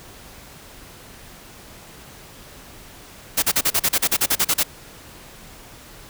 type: noise bursts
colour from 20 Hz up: white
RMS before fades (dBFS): -18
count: 14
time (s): 3.37-4.634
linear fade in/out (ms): 10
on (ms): 55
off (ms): 38
effects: pink hiss -43 dBFS RMS until 6.09 s